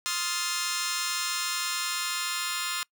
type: chord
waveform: 10% pulse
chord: F dominant seventh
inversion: second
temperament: just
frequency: 1047.7 / 1257.2 / 1396.9 / 1746.1 Hz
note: C6 / Eb6 / F6 / A6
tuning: +2 / +18 / 0 / -14 cents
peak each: -26 dBFS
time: 0.06-2.83 s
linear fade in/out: 0 ms
effects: noise-tail reverb RT60 0.1 s tail -25 dB re dry